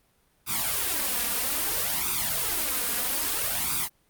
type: noise with flanger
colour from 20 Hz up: white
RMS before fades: -27 dBFS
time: 0.46-3.89 s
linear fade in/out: 50 ms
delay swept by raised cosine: 0.82 to 4.22 ms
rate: 0.61 Hz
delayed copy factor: +0.95
effects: pink hiss -66 dBFS RMS until 4.09 s + Opus 32 kbps